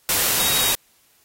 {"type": "tone in noise", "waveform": "sine", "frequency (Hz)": 3792, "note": "A#7", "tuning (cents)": 29, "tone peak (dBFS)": -24, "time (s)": [0.4, 0.73], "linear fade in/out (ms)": 0, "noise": "white", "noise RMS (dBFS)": -20, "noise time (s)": [0.09, 0.75], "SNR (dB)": -7, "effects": ["white hiss -59 dBFS RMS until 1.24 s", "AAC 48 kbps"]}